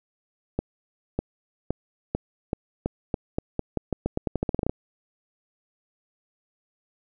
accelerating click train, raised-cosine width 2 ms, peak -11 dBFS, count 22, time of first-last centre 0.59-4.695 s, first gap 600 ms, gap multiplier 0.86, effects none

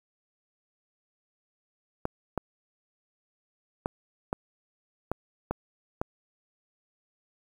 clicks, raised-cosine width 1 ms, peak -14 dBFS, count 7, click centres 2.054 / 2.377 / 3.859 / 4.329 / 5.116 / 5.51 / 6.015 s, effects 8-bit

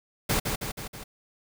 pink noise with echo, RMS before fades -25 dBFS, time 0.29-0.4 s, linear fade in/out 10 ms, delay 160 ms, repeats 4, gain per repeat -4 dB, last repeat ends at 1.04 s, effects none

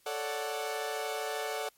sawtooth chord, D major seventh, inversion second, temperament equal, 440 / 554.4 / 587.3 / 740 Hz, A4 / C#5 / D5 / F#5, 0 / 0 / 0 / 0 cents, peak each -33 / -39 / -35 / -34 dBFS, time 0.06-1.69 s, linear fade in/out 5 ms, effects white hiss -66 dBFS RMS until 1.77 s + MP3 64 kbps

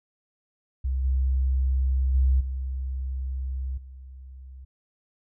sine tone with level steps, 65.41 Hz, C2, in tune, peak -23 / -20 / -17 / -27 / -40 dBFS, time 0.84-4.65 s, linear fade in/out 10 ms, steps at 1.04 / 2.14 / 2.4 / 3.77 s, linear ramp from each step 10 ms, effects none

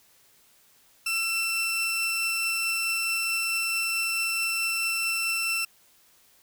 sawtooth tone pair together, 1340.2 / 2685 Hz, E6 / E7, +28 / +31 cents, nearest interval octave, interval 1203 cents, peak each -34 / -22 dBFS, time 1.06-5.65 s, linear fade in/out 5 ms, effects white hiss -60 dBFS RMS until 6.42 s

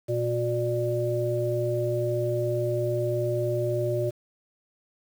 sine tone cluster, 119.6 / 361.9 / 593 Hz, A#2 / F#4 / D5, +45 / -38 / +17 cents, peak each -28 dBFS, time 0.08-4.11 s, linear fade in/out 20 ms, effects 8-bit

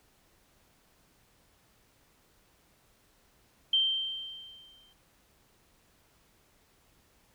sine tone with exponential decay, 3136 Hz, G7, in tune, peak -21 dBFS, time 3.73-4.93 s, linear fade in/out 5 ms, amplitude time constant 260 ms, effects pink hiss -66 dBFS RMS until 7.34 s

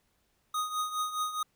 square tone with tremolo, 1244.5 Hz, D#6, in tune, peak -28 dBFS, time 0.54-1.43 s, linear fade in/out 5 ms, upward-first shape triangle, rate 4.8 Hz, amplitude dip 75%, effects pink hiss -73 dBFS RMS until 1.55 s

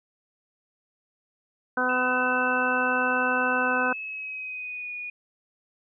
harmonic tone, 252.4 Hz, B3, 38 cents sharp, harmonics 1 / 2 / 3 / 4 / 5 / 6, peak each -31 / -30 / -31 / -30 / -31 / -25 dBFS, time 1.77-3.93 s, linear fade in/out 5 ms
sine tone with pitch glide, 2648 to 2456 Hz, E7 to D#7, +7 to -23 cents, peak -32 dBFS, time 1.89-5.1 s, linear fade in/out 5 ms, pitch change -130 cents, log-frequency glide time 3.6-4.92 s
effects none

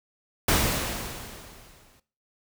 pink noise with exponential decay, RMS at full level -20 dBFS, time 0.48-2 s, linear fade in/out 5 ms, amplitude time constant 330 ms, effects noise-tail reverb RT60 0.4 s tail -18 dB re dry

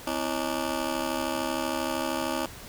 15% pulse ring-modulated tone, 293.7 Hz, D4, in tune, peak -18 dBFS, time 0.07-2.46 s, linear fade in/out 2 ms, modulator 36.5 Hz, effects pink hiss -44 dBFS RMS until 2.68 s

